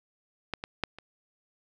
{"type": "clicks", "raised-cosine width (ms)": 0.3, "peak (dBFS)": [-15, -19, -11, -28], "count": 4, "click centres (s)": [0.537, 0.639, 0.837, 0.986], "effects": []}